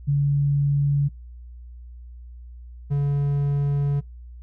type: tone pair in turn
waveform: sine / triangle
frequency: 142.3 / 142.3 Hz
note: C#3 / C#3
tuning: +46 / +46 cents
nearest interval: unison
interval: 0 cents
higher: neither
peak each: -17 dBFS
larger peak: neither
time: 0.07-1.09 / 2.9-4.01 s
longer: second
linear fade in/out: 20 ms
effects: noise-tail reverb RT60 0.2 s tail -26 dB re dry + added 60 Hz sine -38 dBFS peak until 4.42 s

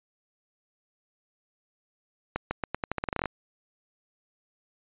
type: accelerating click train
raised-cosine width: 0.5 ms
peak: -13 dBFS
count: 15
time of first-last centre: 2.36-3.257 s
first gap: 150 ms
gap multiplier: 0.85
effects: resampled to 8000 Hz

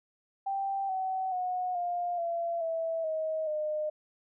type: tone with pitch steps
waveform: sine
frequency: 784 / 756.4 / 729.8 / 704.1 / 679.4 / 655.5 / 632.4 / 610.2 Hz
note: G5 / F#5 / F#5 / F5 / F5 / E5 / D#5 / D#5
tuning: 0 / +38 / -24 / +14 / -48 / -10 / +28 / -34 cents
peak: -29 dBFS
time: 0.46-3.9 s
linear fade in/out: 10 ms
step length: 430 ms
effects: none

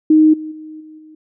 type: tone with level steps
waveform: sine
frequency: 311.1 Hz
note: D#4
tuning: in tune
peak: -6 / -24 / -30 / -35 / -38 dBFS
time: 0.1-1.15 s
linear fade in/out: 5 ms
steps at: 0.33 / 0.51 / 0.8 / 0.98 s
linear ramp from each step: 10 ms
effects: none

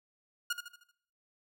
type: tone with echo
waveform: sawtooth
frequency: 1432 Hz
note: F6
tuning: 43 cents sharp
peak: -26 dBFS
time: 0.5-0.53 s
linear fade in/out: 5 ms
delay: 77 ms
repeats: 5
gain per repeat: -7 dB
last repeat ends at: 0.915 s
effects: noise-tail reverb RT60 0.6 s tail -17 dB re dry

